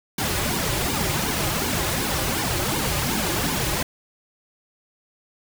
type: noise with flanger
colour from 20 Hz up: pink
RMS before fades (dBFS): -24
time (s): 0.18-3.83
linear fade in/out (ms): 5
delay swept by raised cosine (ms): 1.5 to 4.5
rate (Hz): 2.7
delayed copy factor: -0.85
effects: none